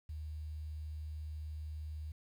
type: tone with quantisation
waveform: sine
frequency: 76.8 Hz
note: D#2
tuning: 22 cents flat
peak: -40 dBFS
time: 0.09-2.12 s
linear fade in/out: 5 ms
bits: 11
effects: none